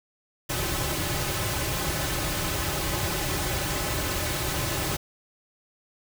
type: noise with comb filter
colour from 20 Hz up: pink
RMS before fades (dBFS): -28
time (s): 0.49-4.97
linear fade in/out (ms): 10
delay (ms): 4.3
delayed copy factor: -0.65
effects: none